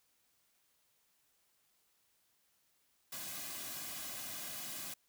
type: noise with comb filter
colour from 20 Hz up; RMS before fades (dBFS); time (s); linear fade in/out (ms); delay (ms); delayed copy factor
white; -44; 3.12-4.94; 5; 2.2; -0.65
effects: white hiss -75 dBFS RMS until 5.08 s